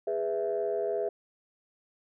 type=chord; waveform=sine; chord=E major; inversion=first; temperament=just; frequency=412 / 494.4 / 659.3 Hz; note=G#4 / B4 / E5; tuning=-14 / +2 / 0 cents; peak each=-30 / -33 / -31 dBFS; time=0.07-1.09 s; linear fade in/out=5 ms; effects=tanh soft clip ceiling -20 dBFS